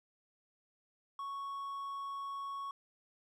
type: tone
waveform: triangle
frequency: 1109 Hz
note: C#6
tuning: in tune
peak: -37 dBFS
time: 1.19-2.71 s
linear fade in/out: 2 ms
effects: none